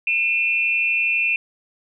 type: tone pair together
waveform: sine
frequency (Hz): 2437 / 2669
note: D#7 / E7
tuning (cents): -37 / +21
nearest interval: major second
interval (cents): 158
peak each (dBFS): -20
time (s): 0.07-1.36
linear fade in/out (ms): 2
effects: none